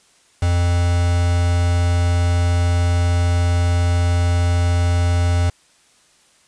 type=tone with quantisation; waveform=triangle; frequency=87.31 Hz; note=F2; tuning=in tune; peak=-12 dBFS; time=0.42-5.5 s; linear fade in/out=5 ms; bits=4; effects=white hiss -55 dBFS RMS until 6.47 s + resampled to 22050 Hz